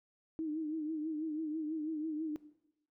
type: tone with vibrato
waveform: sine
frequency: 311.1 Hz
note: D#4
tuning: in tune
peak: -34 dBFS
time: 0.39-2.36 s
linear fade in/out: 0 ms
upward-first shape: sine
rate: 6.1 Hz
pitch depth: 72 cents each way
effects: noise-tail reverb RT60 0.9 s tail -17 dB re dry